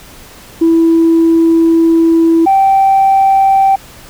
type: tone pair in turn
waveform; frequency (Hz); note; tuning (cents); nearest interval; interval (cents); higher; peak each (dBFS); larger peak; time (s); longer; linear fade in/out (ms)
sine; 329.6 / 778.1; E4 / G5; 0 / -13; octave + minor third; 1487; second; -4; neither; 0.61-2.46 / 2.46-3.76; first; 10
effects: tanh soft clip ceiling -2 dBFS + pink hiss -36 dBFS RMS until 4.09 s